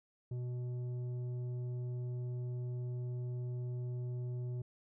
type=tone with tanh clipping; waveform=sine; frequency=123.47 Hz; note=B2; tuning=in tune; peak=-38 dBFS; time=0.31-4.62 s; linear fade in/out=5 ms; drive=8 dB; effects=none